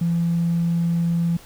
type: tone with tanh clipping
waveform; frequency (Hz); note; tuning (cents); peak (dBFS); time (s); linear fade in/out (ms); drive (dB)
triangle; 169.3; E3; +46; -17; 0.01-1.37; 5; 1
effects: pink hiss -46 dBFS RMS until 1.45 s